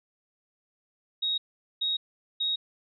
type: tone bursts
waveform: sine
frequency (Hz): 3772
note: A#7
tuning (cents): +20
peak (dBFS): -25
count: 3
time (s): 1.22-2.56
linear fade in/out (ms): 10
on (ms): 160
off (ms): 430
effects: none